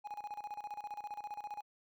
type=tone with tremolo; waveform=triangle; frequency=830.6 Hz; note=G#5; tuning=in tune; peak=-37 dBFS; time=0.04-1.62 s; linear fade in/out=20 ms; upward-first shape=square; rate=15 Hz; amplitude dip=80%; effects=none